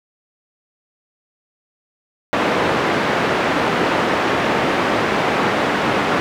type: band-pass noise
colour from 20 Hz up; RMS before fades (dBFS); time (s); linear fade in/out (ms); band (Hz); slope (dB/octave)
pink; -18; 2.33-6.2; 0; 240 to 2100; 12
effects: none